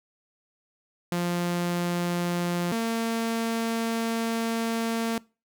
sawtooth tone pair in turn, 174.61 / 228.1 Hz, F3 / A#3, 0 / -37 cents, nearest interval perfect fourth, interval 463 cents, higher second, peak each -21 dBFS, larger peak neither, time 1.12-2.72 / 2.72-5.18 s, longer second, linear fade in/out 2 ms, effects noise-tail reverb RT60 0.3 s tail -22 dB re dry

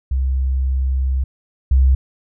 sine tone pair in turn, 65.7 / 65.7 Hz, C2 / C2, +8 / +8 cents, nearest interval unison, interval 0 cents, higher neither, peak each -15 / -9 dBFS, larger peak second, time 0.11-1.24 / 1.71-1.95 s, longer first, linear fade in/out 5 ms, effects none

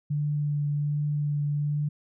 sine tone with vibrato, 146.83 Hz, D3, in tune, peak -24 dBFS, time 0.1-1.89 s, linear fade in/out 10 ms, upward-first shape triangle, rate 1.3 Hz, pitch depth 14 cents each way, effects none

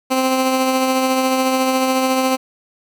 15% pulse tone with tremolo, 261 Hz, C4, 4 cents flat, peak -7 dBFS, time 0.1-2.37 s, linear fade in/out 20 ms, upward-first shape triangle, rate 14 Hz, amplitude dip 35%, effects none

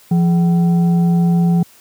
sine tone with frequency modulation, 172 Hz, F3, 26 cents flat, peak -10 dBFS, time 0.11-1.63 s, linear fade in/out 5 ms, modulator 590 Hz, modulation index 0.25, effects white hiss -47 dBFS RMS until 1.8 s + high-pass 80 Hz 12 dB/octave

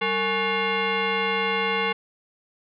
sine tone with frequency modulation, 840 Hz, G#5, 19 cents sharp, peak -21 dBFS, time 0.01-1.93 s, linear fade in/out 10 ms, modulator 648 Hz, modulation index 3.3, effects none

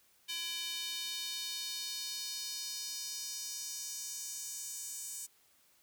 square tone with high-pass filter sweep, 335.5 Hz, E4, 31 cents sharp, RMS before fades -41 dBFS, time 0.28-5.27 s, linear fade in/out 20 ms, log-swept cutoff 3200 to 7600 Hz, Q 2.4, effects white hiss -68 dBFS RMS until 5.82 s

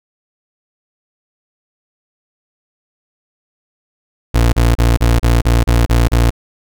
30% pulse tone bursts, 58.27 Hz, A#1, in tune, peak -6 dBFS, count 9, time 4.34-6.306 s, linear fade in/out 10 ms, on 190 ms, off 32 ms, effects none

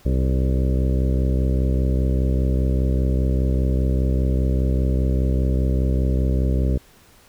harmonic tone with a mistuned harmonic, 65 Hz, C2, 11 cents flat, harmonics 1 / 2 / 3 / 4 / 5 / 6 / 7 / 8 / 9, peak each -18 / -24 / -28 / -30 / -32 / -34 / -35 / -36 / -37 dBFS, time 0.05-6.78 s, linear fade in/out 10 ms, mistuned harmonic 7, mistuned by -32 cents, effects pink hiss -52 dBFS RMS until 7.28 s

